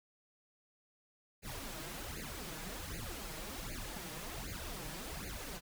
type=noise with flanger; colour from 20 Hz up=pink; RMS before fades=-44 dBFS; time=1.42-5.61 s; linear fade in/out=50 ms; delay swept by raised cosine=0.44 to 6.44 ms; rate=1.3 Hz; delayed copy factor=+0.95; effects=none